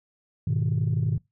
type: chord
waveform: sine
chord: G# minor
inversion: none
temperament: equal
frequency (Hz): 103.83 / 123.47 / 155.56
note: G#2 / B2 / D#3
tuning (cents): 0 / 0 / 0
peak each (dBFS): -25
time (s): 0.47-1.18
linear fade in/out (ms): 5
effects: noise-tail reverb RT60 0.2 s tail -23 dB re dry + tanh soft clip ceiling -17 dBFS